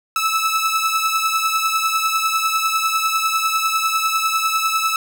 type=beating tone pair; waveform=sawtooth; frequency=1304 / 1314 Hz; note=E6 / E6; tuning=-19 / -6 cents; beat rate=10 Hz; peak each=-15 / -18 dBFS; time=0.16-4.96 s; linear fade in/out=2 ms; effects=none